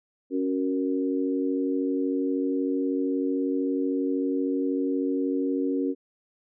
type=chord; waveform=sine; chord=F# major; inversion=second; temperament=equal; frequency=277.2 / 370 / 466.2 Hz; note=C#4 / F#4 / A#4; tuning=0 / 0 / 0 cents; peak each=-25 / -30 / -31 dBFS; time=0.3-5.95 s; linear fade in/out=50 ms; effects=none